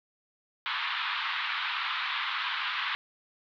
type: band-pass noise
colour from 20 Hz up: pink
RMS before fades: -32 dBFS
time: 0.66-2.95 s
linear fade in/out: 0 ms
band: 980 to 3900 Hz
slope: 48 dB/octave
effects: none